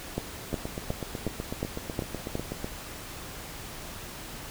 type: two click trains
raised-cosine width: 2 ms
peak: -15 / -19 dBFS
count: 7 / 18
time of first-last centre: 0.18-2.354 / 0.53-2.644 s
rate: 2.76 / 8.04 Hz
effects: pink hiss -41 dBFS RMS until 4.5 s